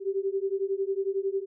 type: beating tone pair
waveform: sine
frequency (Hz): 384.6 / 395.6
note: G4 / G4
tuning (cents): -33 / +16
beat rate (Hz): 11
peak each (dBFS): -29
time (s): 0-1.46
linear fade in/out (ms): 50
effects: none